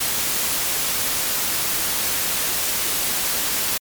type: noise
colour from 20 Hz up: white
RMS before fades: -22 dBFS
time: 0-3.78 s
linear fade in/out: 10 ms
effects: MP3 96 kbps